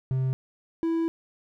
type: tone pair in turn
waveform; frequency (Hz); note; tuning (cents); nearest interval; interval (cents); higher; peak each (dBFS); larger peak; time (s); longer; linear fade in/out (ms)
triangle; 130.81 / 329.6; C3 / E4; 0 / 0; octave + major third; 1600; second; -21 / -21; neither; 0.11-0.33 / 0.83-1.08; second; 0
effects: none